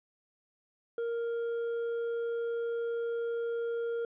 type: tone with hard clipping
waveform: sine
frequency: 466.2 Hz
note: A#4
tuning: in tune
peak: -32 dBFS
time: 0.98-4.05 s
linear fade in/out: 2 ms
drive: 4 dB
effects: resampled to 8000 Hz